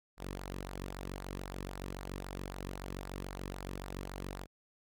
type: tone with flanger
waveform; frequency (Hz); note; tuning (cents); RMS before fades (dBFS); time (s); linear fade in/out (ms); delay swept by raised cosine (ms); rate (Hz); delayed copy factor
sawtooth; 47; F#1; +28; -43; 0.17-4.47; 50; 0.31 to 1.41; 3.8; -0.55
effects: none